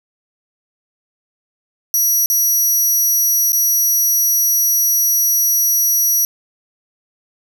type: tone with dropouts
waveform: 15% pulse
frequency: 5800 Hz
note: F#8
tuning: 35 cents flat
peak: -7 dBFS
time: 1.94-6.25 s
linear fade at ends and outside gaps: 1 ms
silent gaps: 2.26-2.3 / 3.521-3.531 s
effects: none